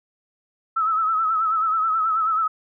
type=tone with vibrato; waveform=sine; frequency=1300 Hz; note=E6; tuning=24 cents flat; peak=-18 dBFS; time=0.76-2.48 s; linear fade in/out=10 ms; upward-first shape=sine; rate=9.3 Hz; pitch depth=55 cents each way; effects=none